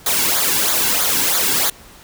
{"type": "noise with flanger", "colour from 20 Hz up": "white", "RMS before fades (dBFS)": -17, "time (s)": [0.06, 1.7], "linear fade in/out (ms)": 5, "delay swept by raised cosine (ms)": [0.36, 1.66], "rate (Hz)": 3.1, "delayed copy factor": -0.7, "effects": ["pink hiss -43 dBFS RMS until 2.03 s"]}